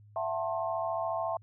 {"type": "chord", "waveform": "sine", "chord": "F# half-diminished seventh", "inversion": "third", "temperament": "just", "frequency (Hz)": [666, 740, 888, 1065.6], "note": ["E5", "F#5", "A5", "C6"], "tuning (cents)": [18, 0, 16, 31], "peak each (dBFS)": [-32, -38, -37, -37], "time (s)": [0.16, 1.37], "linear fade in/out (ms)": 2, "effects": ["added 104 Hz sine -53 dBFS peak until 1.42 s"]}